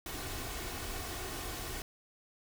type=noise with comb filter; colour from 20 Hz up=pink; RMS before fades=-40 dBFS; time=0.06-1.82 s; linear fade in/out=2 ms; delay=2.7 ms; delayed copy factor=+0.5; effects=none